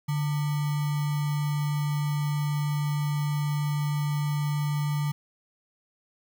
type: tone with sample-and-hold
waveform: sine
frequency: 146.83 Hz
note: D3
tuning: in tune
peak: -24 dBFS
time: 0.08-5.12 s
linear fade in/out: 10 ms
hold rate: 1050 Hz
effects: none